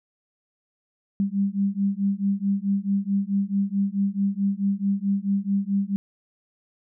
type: beating tone pair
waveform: sine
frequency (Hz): 196 / 200.6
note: G3 / G3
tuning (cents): 0 / +40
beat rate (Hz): 4.6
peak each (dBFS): -24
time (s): 1.2-5.96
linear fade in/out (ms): 0
effects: none